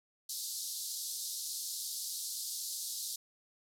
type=band-pass noise; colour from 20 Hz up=pink; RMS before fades=-40 dBFS; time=0.29-3.16 s; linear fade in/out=5 ms; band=4000 to 14000 Hz; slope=48 dB/octave; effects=none